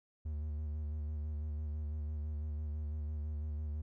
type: tone with vibrato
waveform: triangle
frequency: 75.5 Hz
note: D2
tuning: 48 cents sharp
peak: -34 dBFS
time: 0.25-3.82 s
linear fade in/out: 10 ms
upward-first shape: square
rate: 6 Hz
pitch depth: 32 cents each way
effects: none